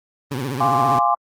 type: tone with vibrato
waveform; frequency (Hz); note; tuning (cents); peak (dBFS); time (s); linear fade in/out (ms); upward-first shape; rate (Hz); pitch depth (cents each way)
20% pulse; 131.7; C3; +12; -18; 0.31-0.99; 5; triangle; 15; 200
type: chord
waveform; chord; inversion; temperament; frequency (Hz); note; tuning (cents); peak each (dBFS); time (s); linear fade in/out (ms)
sine; D half-diminished seventh; first; equal with one note detuned; 698.5 / 822.5 / 1046.5 / 1174.7; F5 / Ab5 / C6 / D6; 0 / -17 / 0 / 0; -20; 0.6-1.15; 10
effects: Opus 24 kbps